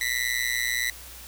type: tone with amplitude modulation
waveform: sawtooth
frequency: 1975.5 Hz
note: B6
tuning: in tune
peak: -17 dBFS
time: 0.01-0.9 s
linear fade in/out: 2 ms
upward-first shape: sine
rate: 121 Hz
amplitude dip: 95%
effects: added 60 Hz sine -47 dBFS peak until 1.27 s + white hiss -44 dBFS RMS until 1.27 s